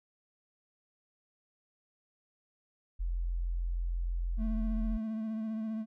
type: tone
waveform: sine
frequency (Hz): 43.19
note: F1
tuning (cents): -18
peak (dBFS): -30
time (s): 2.99-4.98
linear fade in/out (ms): 20
type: tone with vibrato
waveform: triangle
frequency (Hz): 220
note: A3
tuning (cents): 0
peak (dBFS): -31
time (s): 4.37-5.86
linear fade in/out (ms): 50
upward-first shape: triangle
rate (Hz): 15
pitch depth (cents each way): 35
effects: none